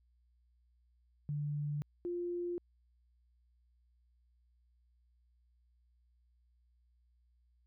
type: tone pair in turn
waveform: sine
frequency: 146.83 / 350 Hz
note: D3 / F4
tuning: 0 / +4 cents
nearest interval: octave + minor third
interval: 1504 cents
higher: second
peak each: -34 / -35 dBFS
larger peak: first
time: 1.29-1.82 / 2.05-2.58 s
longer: neither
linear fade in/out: 0 ms
effects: added 60 Hz sine -68 dBFS peak until 7.66 s